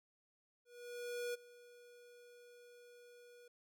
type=tone with ADSR envelope; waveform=square; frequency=483.5 Hz; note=B4; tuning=37 cents flat; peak=-39 dBFS; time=0.65-3.48 s; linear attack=690 ms; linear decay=18 ms; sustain=-20 dB; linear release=4 ms; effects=none